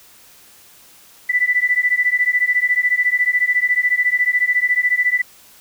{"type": "beating tone pair", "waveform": "sine", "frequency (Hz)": [1975.5, 1989.5], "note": ["B6", "B6"], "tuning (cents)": [0, 12], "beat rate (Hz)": 14, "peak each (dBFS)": -17, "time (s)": [1.29, 5.22], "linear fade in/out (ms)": 10, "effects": ["white hiss -47 dBFS RMS until 5.6 s"]}